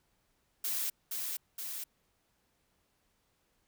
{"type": "noise with echo", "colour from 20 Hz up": "blue", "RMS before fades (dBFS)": -34, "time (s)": [0.64, 0.9], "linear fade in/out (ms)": 5, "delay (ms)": 470, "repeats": 2, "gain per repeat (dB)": -3, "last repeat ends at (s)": 1.84, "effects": ["pink hiss -75 dBFS RMS until 3.67 s"]}